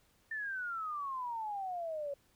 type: exponential sweep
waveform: sine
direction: down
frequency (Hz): 1800 to 554.4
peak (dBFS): -36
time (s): 0.31-2.14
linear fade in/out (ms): 5
effects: pink hiss -70 dBFS RMS until 2.35 s